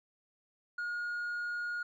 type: tone with hard clipping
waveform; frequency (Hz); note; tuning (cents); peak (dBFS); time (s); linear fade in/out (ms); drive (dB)
triangle; 1434; F6; +45; -33; 0.78-1.83; 5; 1
effects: none